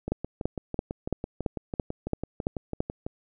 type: two click trains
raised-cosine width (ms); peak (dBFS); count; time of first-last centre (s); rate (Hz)
2; -12 / -18; 9 / 19; 0.12-2.805 / 0.08-3.065; 2.98 / 6.03
effects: none